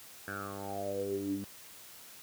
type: tone with low-pass filter sweep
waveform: 10% pulse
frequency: 99.3 Hz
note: G2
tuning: 23 cents sharp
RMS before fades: -37 dBFS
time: 0.28-1.44 s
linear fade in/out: 0 ms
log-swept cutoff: 1600 to 240 Hz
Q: 9.5
effects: white hiss -52 dBFS RMS until 2.22 s + high-pass 60 Hz 12 dB/octave